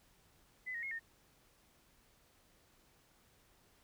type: tone with pitch steps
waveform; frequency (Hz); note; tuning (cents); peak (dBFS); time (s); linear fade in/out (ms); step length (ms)
sine; 2013 / 1870 / 2158 / 1832; B6 / A#6 / C#7 / A#6; +33 / +5 / -47 / -31; -39; 0.66-0.996; 20; 84
effects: pink hiss -69 dBFS RMS until 3.83 s